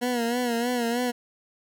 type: tone with vibrato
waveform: 20% pulse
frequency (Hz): 240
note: B3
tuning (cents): -49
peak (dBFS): -19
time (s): 0.01-1.12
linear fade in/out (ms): 20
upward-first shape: sine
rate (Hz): 3.2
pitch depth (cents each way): 67
effects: none